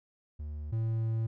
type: tone pair in turn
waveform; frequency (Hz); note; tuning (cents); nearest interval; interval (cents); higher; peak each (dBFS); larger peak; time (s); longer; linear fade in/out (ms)
triangle; 75 / 112.37; D2 / A2; +37 / +37; perfect fifth; 700; second; -34 / -26; second; 0.39-0.72 / 0.72-1.27; second; 10
effects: none